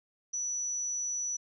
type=tone; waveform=sine; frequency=5920 Hz; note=F#8; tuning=in tune; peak=-31 dBFS; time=0.33-1.37 s; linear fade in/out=10 ms; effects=none